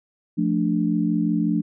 sine chord, D minor, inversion first, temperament equal, 174.61 / 220 / 293.7 Hz, F3 / A3 / D4, 0 / 0 / 0 cents, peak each -23 dBFS, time 0.37-1.62 s, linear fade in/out 20 ms, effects none

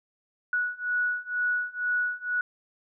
sine beating tone pair, 1467 / 1469.1 Hz, F#6 / F#6, -15 / -13 cents, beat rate 2.1 Hz, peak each -29 / -28 dBFS, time 0.53-2.41 s, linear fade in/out 2 ms, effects none

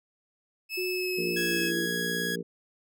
30% pulse tone with vibrato, 2596 Hz, E7, 27 cents flat, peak -28 dBFS, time 0.69-1.72 s, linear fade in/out 50 ms, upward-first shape triangle, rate 1.7 Hz, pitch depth 15 cents each way
sine tone with pitch glide, 366.5 to 336.1 Hz, F#4 to E4, -16 to +34 cents, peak -30 dBFS, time 0.77-1.86 s, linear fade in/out 10 ms, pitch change -150 cents, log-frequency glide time 1.17-1.6 s
harmonic tone, 58.2 Hz, A#1, 2 cents flat, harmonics 3 / 4 / 5 / 6 / 7 / 8, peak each -36 / -40 / -41 / -45 / -37 / -37 dBFS, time 1.17-2.43 s, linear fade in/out 20 ms
sawtooth tone, 1663 Hz, G#6, 2 cents sharp, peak -26 dBFS, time 1.36-2.36 s, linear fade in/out 10 ms
effects none

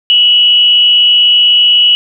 sine tone with frequency modulation, 2936 Hz, F#7, 14 cents flat, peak -4 dBFS, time 0.1-1.95 s, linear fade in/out 0 ms, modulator 264 Hz, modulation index 0.28, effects none

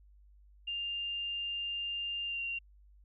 sine tone with pitch glide, 2800 to 2765 Hz, F7 to F7, +4 to -18 cents, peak -34 dBFS, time 0.67-2.59 s, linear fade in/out 10 ms, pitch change -22 cents, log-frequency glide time 2.26-2.41 s, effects added 50 Hz sine -57 dBFS peak until 3.04 s

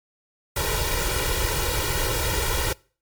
pink noise with comb filter, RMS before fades -24 dBFS, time 0.56-2.73 s, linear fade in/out 5 ms, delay 2.1 ms, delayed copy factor +1, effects noise-tail reverb RT60 0.4 s tail -24 dB re dry + MP3 96 kbps

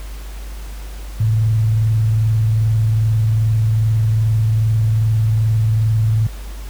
sine tone with frequency modulation, 110 Hz, A2, in tune, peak -12 dBFS, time 1.2-6.27 s, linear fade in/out 5 ms, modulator 22.5 Hz, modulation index 0.23, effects added 50 Hz sine -27 dBFS peak until 6.69 s + pink hiss -40 dBFS RMS until 6.69 s

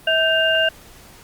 sine tone cluster, 646 / 1557 / 2805 Hz, E5 / G6 / F7, -35 / -12 / +7 cents, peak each -19 dBFS, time 0.07-0.69 s, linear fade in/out 5 ms, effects pink hiss -45 dBFS RMS until 1.23 s + Opus 32 kbps

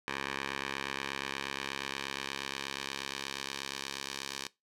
10% pulse tone with band-pass filter sweep, 68.4 Hz, C#2, 23 cents flat, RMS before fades -39 dBFS, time 0.08-4.47 s, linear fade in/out 0 ms, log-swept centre 2100 to 4700 Hz, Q 1, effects noise-tail reverb RT60 0.2 s tail -20 dB re dry

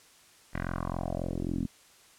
10% pulse tone with low-pass filter sweep, 43.74 Hz, F1, 3 cents sharp, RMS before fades -33 dBFS, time 0.53-1.67 s, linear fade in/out 20 ms, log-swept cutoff 2000 to 240 Hz, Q 3.3, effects white hiss -58 dBFS RMS until 2.18 s + low-pass 10000 Hz 12 dB/octave

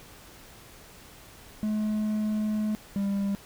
triangle tone pair in turn, 213.6 / 199.11 Hz, G#3 / G3, +49 / +27 cents, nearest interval minor second, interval 122 cents, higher first, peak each -23 dBFS, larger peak neither, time 1.63-2.75 / 2.96-3.35 s, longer first, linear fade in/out 0 ms, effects pink hiss -50 dBFS RMS until 3.45 s

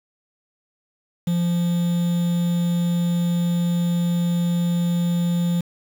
triangle tone with quantisation, 173.1 Hz, F3, 15 cents flat, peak -16 dBFS, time 1.27-5.61 s, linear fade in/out 5 ms, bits 6, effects none

